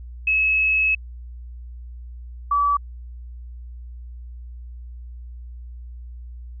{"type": "tone pair in turn", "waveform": "sine", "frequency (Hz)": [2580, 1149.3], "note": ["E7", "D6"], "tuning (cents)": [-38, -38], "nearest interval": "octave + major second", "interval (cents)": 1400, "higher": "first", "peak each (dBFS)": -16, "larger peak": "neither", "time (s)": [[0.27, 0.95], [2.51, 2.77]], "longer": "first", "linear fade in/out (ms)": 5, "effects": ["added 60 Hz sine -34 dBFS peak until 6.6 s"]}